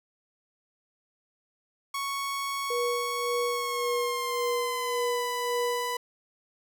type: tone with pitch glide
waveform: sawtooth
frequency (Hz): 1108.7 to 993.5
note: C#6 to B5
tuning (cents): 0 to +10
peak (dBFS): -26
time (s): 1.94-5.97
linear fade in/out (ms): 5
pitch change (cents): -190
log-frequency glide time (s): 3.47-5.22
type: tone with tremolo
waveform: sine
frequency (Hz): 482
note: B4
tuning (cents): -42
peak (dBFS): -26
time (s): 2.7-5.97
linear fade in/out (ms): 5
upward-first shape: sine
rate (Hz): 1.8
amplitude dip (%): 65
effects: none